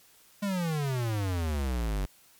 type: exponential sweep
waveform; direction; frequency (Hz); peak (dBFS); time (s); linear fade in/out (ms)
square; down; 208 to 46.25; -28; 0.42-2.06; 10
effects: white hiss -59 dBFS RMS until 2.39 s + MP3 96 kbps